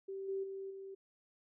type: tone with level steps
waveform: sine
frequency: 388.1 Hz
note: G4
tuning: 17 cents flat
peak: -40 / -35 / -41 / -45 dBFS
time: 0.08-0.95 s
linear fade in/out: 10 ms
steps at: 0.28 / 0.43 / 0.7 s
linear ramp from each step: 10 ms
effects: none